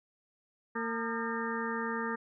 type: harmonic tone with a mistuned harmonic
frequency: 228.6 Hz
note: A#3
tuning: 34 cents flat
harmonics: 1 / 2 / 4 / 5 / 6 / 7 / 8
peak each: -37 / -38 / -40 / -39 / -46 / -41 / -40 dBFS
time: 0.75-2.16 s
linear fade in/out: 10 ms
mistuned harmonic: 5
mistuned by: +96 cents
effects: none

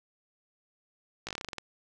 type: slowing click train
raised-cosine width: 0.2 ms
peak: -19 dBFS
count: 11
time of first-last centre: 1.27-1.583 s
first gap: 17 ms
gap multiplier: 1.13
effects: none

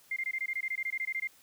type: tone bursts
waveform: sine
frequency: 2100 Hz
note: C7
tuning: 6 cents sharp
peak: -30 dBFS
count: 16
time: 0.11-1.274 s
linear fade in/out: 5 ms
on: 54 ms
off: 20 ms
effects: white hiss -61 dBFS RMS until 1.42 s + high-pass 60 Hz 12 dB/octave

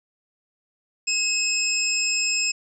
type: tone cluster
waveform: sine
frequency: 2590 / 5160 / 7410 Hz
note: E7 / E8 / A#8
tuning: -31 / -38 / -11 cents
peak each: -25 dBFS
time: 1.07-2.52 s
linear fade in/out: 10 ms
effects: none

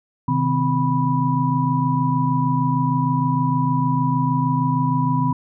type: tone cluster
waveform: sine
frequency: 131.7 / 158.2 / 257.5 / 983 Hz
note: C3 / D#3 / C4 / B5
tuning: +12 / +29 / -28 / -8 cents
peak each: -22 dBFS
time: 0.28-5.33 s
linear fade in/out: 5 ms
effects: none

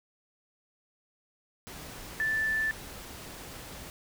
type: tone in noise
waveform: sine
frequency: 1760 Hz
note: A6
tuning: in tune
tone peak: -26 dBFS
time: 2.2-2.71 s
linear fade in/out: 0 ms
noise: pink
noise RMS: -44 dBFS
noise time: 1.67-3.9 s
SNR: +15 dB
effects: none

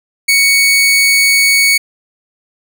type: tone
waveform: sawtooth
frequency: 2228 Hz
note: C#7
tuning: 8 cents sharp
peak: -4 dBFS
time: 0.28-1.78 s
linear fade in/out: 10 ms
effects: none

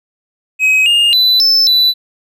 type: tone with pitch steps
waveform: triangle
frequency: 2538 / 2829 / 3994 / 5270 / 3977 Hz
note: D#7 / F7 / B7 / E8 / B7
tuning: +34 / +22 / +19 / -1 / +11 cents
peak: -6 dBFS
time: 0.59-1.94 s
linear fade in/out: 50 ms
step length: 270 ms
effects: none

